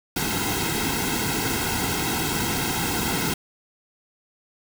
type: noise with comb filter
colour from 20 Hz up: pink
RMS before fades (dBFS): -25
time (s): 0.16-3.34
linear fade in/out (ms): 5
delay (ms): 1.7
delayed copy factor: -0.95
effects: none